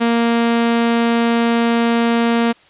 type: tone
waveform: sawtooth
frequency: 233.1 Hz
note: A#3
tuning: in tune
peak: -9 dBFS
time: 0-2.53 s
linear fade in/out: 20 ms
effects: white hiss -49 dBFS RMS until 2.69 s + resampled to 8000 Hz